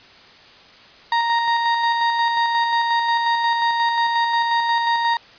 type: tone with tremolo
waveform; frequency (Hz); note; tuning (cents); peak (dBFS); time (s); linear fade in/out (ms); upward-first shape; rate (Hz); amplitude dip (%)
35% pulse; 932.3; A#5; 0; -14; 1.12-5.17; 2; square; 5.6; 30
effects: white hiss -46 dBFS RMS until 5.38 s + resampled to 11025 Hz